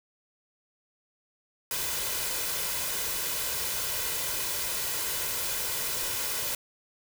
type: noise with comb filter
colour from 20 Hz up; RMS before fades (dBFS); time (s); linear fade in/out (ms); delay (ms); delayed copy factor
white; -31; 1.71-6.55; 2; 2; +0.5
effects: none